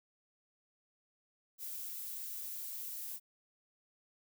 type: noise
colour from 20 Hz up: violet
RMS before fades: -43 dBFS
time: 1.58-3.2 s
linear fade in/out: 50 ms
effects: none